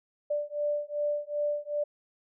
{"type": "beating tone pair", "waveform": "sine", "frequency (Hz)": [587.3, 589.9], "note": ["D5", "D5"], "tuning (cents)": [0, 8], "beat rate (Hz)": 2.6, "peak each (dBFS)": -31, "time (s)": [0.3, 1.84], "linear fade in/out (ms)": 10, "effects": []}